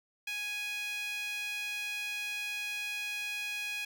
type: tone with high-pass filter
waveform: sawtooth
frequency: 830.6 Hz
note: G#5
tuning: in tune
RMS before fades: -37 dBFS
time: 0.27-3.85 s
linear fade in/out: 5 ms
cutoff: 2400 Hz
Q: 3.8
effects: none